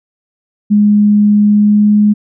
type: tone with pitch glide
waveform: sine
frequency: 207.7 to 209 Hz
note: G#3 to G#3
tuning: 0 to +11 cents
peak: -5 dBFS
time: 0.7-2.14 s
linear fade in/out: 20 ms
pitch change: +11 cents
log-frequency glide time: 1.45-1.92 s
effects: none